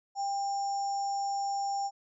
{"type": "tone with sample-and-hold", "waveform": "sine", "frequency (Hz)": 796, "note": "G5", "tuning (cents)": 26, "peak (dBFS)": -29, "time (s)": [0.15, 1.91], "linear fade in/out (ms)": 50, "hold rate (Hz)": 6300, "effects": ["resampled to 22050 Hz"]}